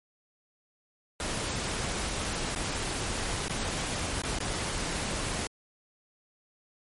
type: noise with dropouts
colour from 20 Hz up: pink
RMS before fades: -32 dBFS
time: 1.2-5.47 s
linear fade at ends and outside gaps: 1 ms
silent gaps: 2.55-2.56 / 3.483-3.496 / 4.219-4.235 / 4.387-4.403 s
effects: MP3 48 kbps